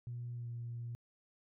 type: tone with pitch glide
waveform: sine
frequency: 120.5 to 118.36 Hz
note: B2 to A#2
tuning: -42 to +27 cents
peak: -39 dBFS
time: 0.07-0.95 s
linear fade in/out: 0 ms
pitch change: -31 cents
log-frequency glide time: 0.34-0.48 s
effects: tanh soft clip ceiling -35 dBFS